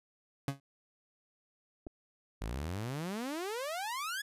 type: tone with exponential decay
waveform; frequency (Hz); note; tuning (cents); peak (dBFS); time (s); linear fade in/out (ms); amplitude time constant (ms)
30% pulse; 138.59; C#3; 0; -25; 0.48-0.6; 2; 26
type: clicks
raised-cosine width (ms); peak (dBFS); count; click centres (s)
2; -32; 2; 1.867 / 1.87
type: exponential sweep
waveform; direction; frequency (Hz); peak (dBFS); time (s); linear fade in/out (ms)
sawtooth; up; 49.17 to 1728; -32; 2.41-4.22; 10
effects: resampled to 32000 Hz